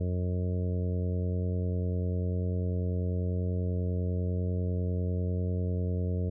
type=harmonic tone; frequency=90.1 Hz; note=F#2; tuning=45 cents flat; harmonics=1 / 2 / 3 / 4 / 5 / 6 / 7; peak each=-28 / -35 / -42 / -43 / -40 / -46 / -47 dBFS; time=0-6.3 s; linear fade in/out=10 ms; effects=none